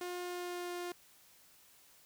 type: tone with pitch glide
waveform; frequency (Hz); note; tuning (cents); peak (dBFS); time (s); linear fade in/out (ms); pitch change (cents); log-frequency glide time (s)
sawtooth; 356.4 to 352.9; F4 to F4; +35 to +18; -35; 0.01-0.92; 2; -17; 0.21-0.73
effects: white hiss -63 dBFS RMS until 2.05 s